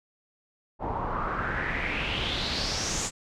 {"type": "noise with low-pass filter sweep", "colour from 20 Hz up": "pink", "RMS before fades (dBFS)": -30, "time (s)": [0.79, 3.11], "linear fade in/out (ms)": 50, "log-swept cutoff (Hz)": [790, 7600], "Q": 4.4, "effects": []}